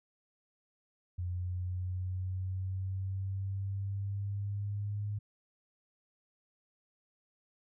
sine exponential sweep, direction up, 89 to 103.83 Hz, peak -33 dBFS, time 1.18-5.19 s, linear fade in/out 10 ms, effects none

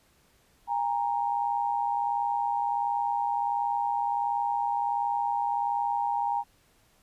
sine tone pair together, 810.9 / 932.3 Hz, G#5 / A#5, -42 / 0 cents, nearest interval major second, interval 242 cents, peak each -28 dBFS, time 0.67-6.44 s, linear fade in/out 50 ms, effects pink hiss -64 dBFS RMS until 7.02 s + resampled to 32000 Hz

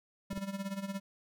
square tone with tremolo, 196 Hz, G3, in tune, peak -34 dBFS, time 0.3-1 s, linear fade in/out 10 ms, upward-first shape sine, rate 17 Hz, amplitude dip 75%
clicks, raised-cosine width 3 ms, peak -30 dBFS, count 2, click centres 0.33 / 0.376 s
effects none

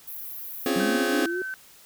white high-pass noise, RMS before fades -37 dBFS, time 0.07-0.7 s, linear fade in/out 10 ms, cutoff 11000 Hz, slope 96 dB/octave
sawtooth chord, Db major seventh, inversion third, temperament just, 259.9 / 277.2 / 346.5 / 415.8 Hz, C4 / Db4 / F4 / Ab4, -11 / 0 / -14 / +2 cents, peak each -24 dBFS, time 0.66-1.26 s, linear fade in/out 2 ms
sine linear sweep, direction up, 180 to 376 Hz, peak -27 dBFS, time 0.76-1.42 s, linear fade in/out 2 ms
sine tone, 1534 Hz, G6, 38 cents flat, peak -30 dBFS, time 0.8-1.54 s, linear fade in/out 0 ms
effects white hiss -52 dBFS RMS until 1.85 s

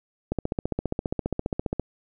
click train, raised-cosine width 2 ms, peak -12 dBFS, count 23, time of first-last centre 0.32-1.797 s, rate 14.9 Hz, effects none

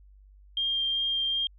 sine tone with vibrato, 3198 Hz, G7, 34 cents sharp, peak -25 dBFS, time 0.57-1.47 s, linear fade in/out 2 ms, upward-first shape sine, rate 2.6 Hz, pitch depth 8 cents each way, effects added 49 Hz sine -51 dBFS peak until 1.58 s

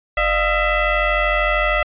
sine tone with frequency modulation, 698.5 Hz, F5, in tune, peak -13 dBFS, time 0.17-1.83 s, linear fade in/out 5 ms, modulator 652 Hz, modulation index 3, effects tanh soft clip ceiling -13 dBFS + resampled to 8000 Hz

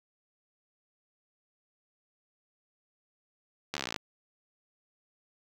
slowing click train, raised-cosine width 0.2 ms, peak -15 dBFS, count 15, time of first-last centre 3.74-3.962 s, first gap 13 ms, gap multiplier 1.03, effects high-pass 80 Hz 12 dB/octave + 8-bit

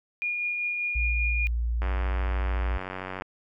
sine tone with tremolo, 2431 Hz, D#7, 41 cents flat, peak -25 dBFS, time 0.22-1.47 s, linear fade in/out 0 ms, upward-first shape triangle, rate 5.1 Hz, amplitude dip 30%
sine tone, 58.27 Hz, A#1, in tune, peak -24 dBFS, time 0.95-2.78 s, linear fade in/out 10 ms
click train, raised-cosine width 0.5 ms, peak -19 dBFS, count 132, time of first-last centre 1.82-3.221 s, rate 93.5 Hz
effects none

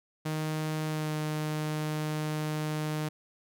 sawtooth tone with pitch glide, 155.56 to 153.42 Hz, D#3 to D#3, 0 to -24 cents, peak -26 dBFS, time 0.25-3.09 s, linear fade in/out 10 ms, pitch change -24 cents, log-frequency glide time 0.85-1.15 s, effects none

